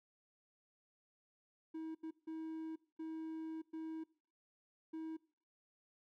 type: tone bursts at uneven times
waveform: triangle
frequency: 320 Hz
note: D#4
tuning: 49 cents sharp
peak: -40 dBFS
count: 6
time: 1.74-1.95 / 2.03-2.11 / 2.27-2.76 / 2.99-3.62 / 3.73-4.04 / 4.93-5.17 s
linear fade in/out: 10 ms
effects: noise-tail reverb RT60 0.5 s tail -22 dB re dry